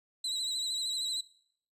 35% pulse tone with vibrato, 3951 Hz, B7, in tune, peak -30 dBFS, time 0.24-1.21 s, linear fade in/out 5 ms, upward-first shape sine, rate 13 Hz, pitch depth 57 cents each way, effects noise-tail reverb RT60 0.6 s tail -19 dB re dry + resampled to 32000 Hz

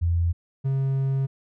sine / triangle tone pair in turn, 85.1 / 135.09 Hz, F2 / C#3, -44 / -44 cents, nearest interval minor sixth, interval 800 cents, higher second, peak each -19 dBFS, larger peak neither, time 0.01-0.33 / 0.64-1.27 s, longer second, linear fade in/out 20 ms, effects none

